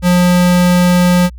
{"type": "tone", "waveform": "square", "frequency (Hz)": 178.3, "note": "F3", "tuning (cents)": 36, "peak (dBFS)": -8, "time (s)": [0.02, 1.3], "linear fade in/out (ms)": 50, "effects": ["added 60 Hz sine -28 dBFS peak until 1.38 s"]}